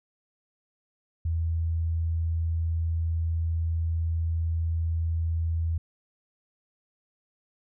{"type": "tone", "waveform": "sine", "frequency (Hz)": 82.3, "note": "E2", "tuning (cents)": -2, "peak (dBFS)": -24, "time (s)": [1.25, 5.78], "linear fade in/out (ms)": 5, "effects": []}